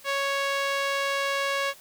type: tone with band-pass filter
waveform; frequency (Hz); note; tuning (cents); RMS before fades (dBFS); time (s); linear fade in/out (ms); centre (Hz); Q
sawtooth; 554.4; C#5; 0; -27; 0.04-1.74; 50; 2200; 0.64
effects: white hiss -51 dBFS RMS until 1.8 s